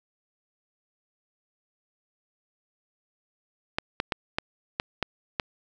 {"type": "clicks", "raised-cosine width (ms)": 0.3, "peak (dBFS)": -9, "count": 7, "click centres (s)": [3.785, 4.001, 4.122, 4.385, 4.799, 5.027, 5.398], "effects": []}